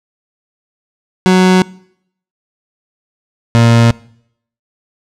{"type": "tone pair in turn", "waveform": "30% pulse", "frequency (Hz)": [185, 116.54], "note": ["F#3", "A#2"], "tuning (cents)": [0, 0], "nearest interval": "minor sixth", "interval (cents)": 800, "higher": "first", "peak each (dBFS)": -3, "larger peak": "neither", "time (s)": [[1.26, 1.62], [3.55, 3.91]], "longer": "neither", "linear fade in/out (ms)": 0, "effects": ["noise-tail reverb RT60 0.7 s tail -23 dB re dry", "low-pass 7000 Hz 12 dB/octave"]}